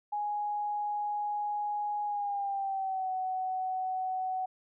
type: tone with pitch glide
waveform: sine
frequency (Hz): 830.6 to 748.6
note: G#5 to F#5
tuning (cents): 0 to +20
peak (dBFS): -30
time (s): 0.12-4.46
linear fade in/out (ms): 10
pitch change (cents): -180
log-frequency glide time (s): 2.05-3.11
effects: none